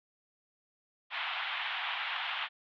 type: band-pass noise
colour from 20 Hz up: white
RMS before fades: -36 dBFS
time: 1.1-2.49 s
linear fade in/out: 50 ms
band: 740 to 3400 Hz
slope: 48 dB/octave
effects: none